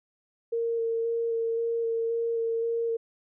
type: tone with vibrato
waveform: sine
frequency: 459.9 Hz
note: A#4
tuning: 23 cents flat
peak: -25 dBFS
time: 0.52-2.97 s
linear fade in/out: 10 ms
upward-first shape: square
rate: 1.9 Hz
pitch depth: 11 cents each way
effects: none